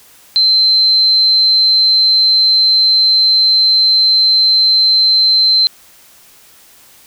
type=tone; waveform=sine; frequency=4100 Hz; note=C8; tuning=36 cents flat; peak=-7 dBFS; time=0.36-5.67 s; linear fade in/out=0 ms; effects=white hiss -44 dBFS RMS until 7.06 s